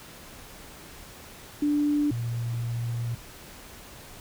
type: tone pair in turn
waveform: sine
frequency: 293.7 / 117.77 Hz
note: D4 / A#2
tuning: 0 / +18 cents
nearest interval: octave + major third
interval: 1582 cents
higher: first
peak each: -21 / -27 dBFS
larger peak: first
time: 1.62-2.11 / 2.11-3.15 s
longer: second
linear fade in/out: 5 ms
effects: pink hiss -46 dBFS RMS until 4.2 s